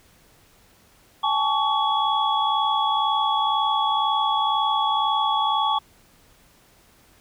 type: tone cluster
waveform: sine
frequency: 810 / 872 / 1126 / 3362 Hz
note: G#5 / A5 / C#6 / G#7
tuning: -43 / -16 / +27 / +20 cents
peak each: -27 / -23 / -23 / -27 dBFS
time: 1.23-5.79 s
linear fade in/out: 10 ms
effects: pink hiss -56 dBFS RMS until 7.2 s